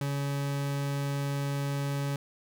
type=tone; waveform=40% pulse; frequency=140.8 Hz; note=C#3; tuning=27 cents sharp; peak=-28 dBFS; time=0.01-2.16 s; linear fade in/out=2 ms; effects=none